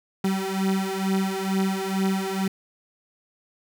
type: beating tone pair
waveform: 35% pulse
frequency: 191 / 193.2 Hz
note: G3 / G3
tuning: -45 / -25 cents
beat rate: 2.2 Hz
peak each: -24 dBFS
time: 0.24-2.48 s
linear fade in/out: 5 ms
effects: none